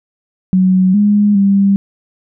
sine tone with pitch steps, 186.1 / 206.4 / 197.8 Hz, F#3 / G#3 / G3, +10 / -10 / +16 cents, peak -7 dBFS, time 0.53-1.76 s, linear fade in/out 0 ms, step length 410 ms, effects none

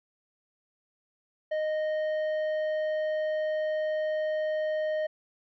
sine tone with tanh clipping, 619 Hz, D#5, 9 cents flat, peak -28 dBFS, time 1.51-5.07 s, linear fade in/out 10 ms, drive 8 dB, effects none

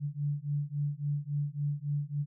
sine beating tone pair, 143.4 / 147 Hz, D3 / D3, -41 / +2 cents, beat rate 3.6 Hz, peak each -33 / -33 dBFS, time 0-2.26 s, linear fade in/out 50 ms, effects none

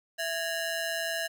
sawtooth ring-modulated tone, 1161 Hz, D6, 20 cents flat, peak -23 dBFS, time 0.18-1.28 s, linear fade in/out 20 ms, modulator 499 Hz, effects none

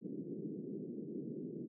white band-pass noise, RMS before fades -44 dBFS, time 0.01-1.68 s, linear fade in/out 50 ms, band 150 to 400 Hz, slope 48 dB/octave, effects none

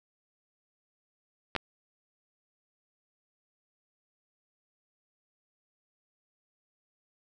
clicks, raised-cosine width 0.3 ms, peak -14 dBFS, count 2, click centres 1.552 / 1.563 s, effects none

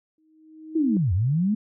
sine tone with exponential growth, 314.3 Hz, D#4, 18 cents sharp, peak -23 dBFS, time 0.18-0.97 s, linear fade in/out 2 ms, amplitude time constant 170 ms
sine linear two-way sweep, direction down then up, 337.8 to 82.41 to 221.8 Hz, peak -19 dBFS, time 0.75-1.55 s, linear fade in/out 10 ms, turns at 1.13 s
effects none

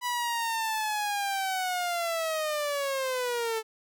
sawtooth linear sweep, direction down, 987.8 to 436.5 Hz, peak -24 dBFS, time 0.01-3.63 s, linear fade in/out 50 ms, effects none

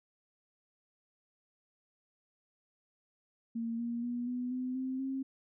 sine tone with pitch steps, 230 / 235.8 / 241.7 / 247.8 / 254 / 260.4 / 267 Hz, A#3 / A#3 / B3 / B3 / B3 / C4 / C4, -23 / +20 / -37 / +6 / +49 / -8 / +35 cents, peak -33 dBFS, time 3.55-5.23 s, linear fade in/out 10 ms, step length 240 ms, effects none

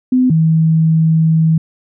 sine tone pair in turn, 254.3 / 160.71 Hz, C4 / E3, -49 / -44 cents, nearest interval minor sixth, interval 795 cents, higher first, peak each -8 dBFS, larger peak neither, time 0.12-0.3 / 0.3-1.58 s, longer second, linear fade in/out 5 ms, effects none

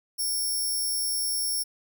10% pulse tone, 5470 Hz, F8, 37 cents flat, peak -20 dBFS, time 0.18-1.64 s, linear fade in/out 20 ms, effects none

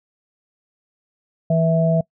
harmonic tone, 163.5 Hz, E3, 14 cents flat, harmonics 1 / 3 / 4, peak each -16 / -28 / -18 dBFS, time 1.5-2.01 s, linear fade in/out 5 ms, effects noise-tail reverb RT60 0.1 s tail -24 dB re dry

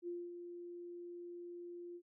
sine tone with ADSR envelope, 348.7 Hz, F4, 3 cents flat, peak -39 dBFS, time 0.02-2.02 s, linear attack 56 ms, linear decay 230 ms, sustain -7 dB, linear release 63 ms, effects none

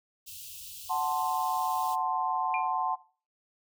white band-stop noise, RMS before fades -44 dBFS, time 0.26-1.96 s, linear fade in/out 20 ms, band 130 to 2600 Hz, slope 96 dB/octave
sine chord, F# diminished, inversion none, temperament equal, 740 / 880 / 1046.5 Hz, F#5 / A5 / C6, 0 / 0 / 0 cents, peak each -31 dBFS, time 0.89-2.96 s, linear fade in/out 20 ms
sine tone with exponential decay, 2400 Hz, D7, 37 cents sharp, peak -28 dBFS, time 2.54-2.72 s, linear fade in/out 1 ms, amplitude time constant 38 ms
effects noise-tail reverb RT60 0.4 s tail -19 dB re dry

